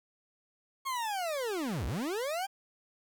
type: linear two-way sweep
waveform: 40% pulse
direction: down then up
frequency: 1100 to 53 to 807 Hz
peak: -31 dBFS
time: 0.85-2.47 s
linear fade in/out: 20 ms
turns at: 1.86 s
effects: 10-bit